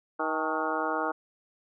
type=harmonic tone with a mistuned harmonic; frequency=158.2 Hz; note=D#3; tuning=29 cents sharp; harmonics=2 / 3 / 4 / 5 / 6 / 7 / 8 / 9; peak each=-35 / -35 / -35 / -35 / -35 / -35 / -35 / -35 dBFS; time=0.19-1.12 s; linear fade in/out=10 ms; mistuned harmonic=6; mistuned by=-100 cents; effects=none